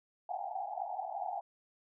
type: band-pass noise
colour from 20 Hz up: pink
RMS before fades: -39 dBFS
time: 0.29-1.41 s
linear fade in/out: 5 ms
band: 700 to 830 Hz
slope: 96 dB/octave
effects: none